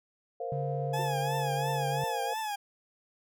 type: chord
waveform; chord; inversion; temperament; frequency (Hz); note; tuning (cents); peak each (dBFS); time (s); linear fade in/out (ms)
sine; Bb suspended second; none; equal; 466.2 / 523.3 / 698.5; Bb4 / C5 / F5; 0 / 0 / 0; -37; 0.4-2.34; 5
type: tone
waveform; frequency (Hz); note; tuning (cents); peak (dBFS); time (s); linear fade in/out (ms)
triangle; 141.5; C#3; +36; -30; 0.52-2.04; 2
type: tone with vibrato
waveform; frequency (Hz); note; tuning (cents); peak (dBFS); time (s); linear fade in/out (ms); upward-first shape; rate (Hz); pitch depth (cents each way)
40% pulse; 841; G#5; +22; -31; 0.93-2.56; 10; triangle; 2.9; 100
type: tone with exponential decay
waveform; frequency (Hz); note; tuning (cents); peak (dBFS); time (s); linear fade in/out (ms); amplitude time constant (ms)
sine; 370; F#4; 0; -35; 0.99-1.13; 2; 30
effects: none